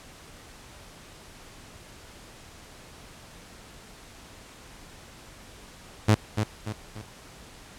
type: tone with echo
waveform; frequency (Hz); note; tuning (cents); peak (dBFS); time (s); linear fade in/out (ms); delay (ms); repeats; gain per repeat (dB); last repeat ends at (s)
sawtooth; 107.2; A2; -45; -12; 6.08-6.15; 10; 290; 3; -7; 7.02
effects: pink hiss -48 dBFS RMS until 7.78 s + low-pass 10000 Hz 12 dB/octave